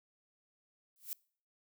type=noise with exponential growth; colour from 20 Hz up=violet; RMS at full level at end=-36 dBFS; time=0.96-1.13 s; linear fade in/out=1 ms; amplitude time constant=36 ms; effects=noise-tail reverb RT60 0.5 s tail -25 dB re dry